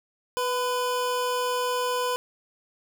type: tone pair together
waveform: square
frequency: 493.9 / 1007.4 Hz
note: B4 / B5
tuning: 0 / +34 cents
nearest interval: octave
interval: 1234 cents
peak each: -28 dBFS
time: 0.37-2.16 s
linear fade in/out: 0 ms
effects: none